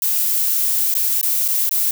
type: noise with dropouts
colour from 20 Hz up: violet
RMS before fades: -18 dBFS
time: 0.02-1.91 s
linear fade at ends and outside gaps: 2 ms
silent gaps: 0.941-0.95 / 1.213-1.229 / 1.481-1.485 / 1.693-1.71 s
effects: none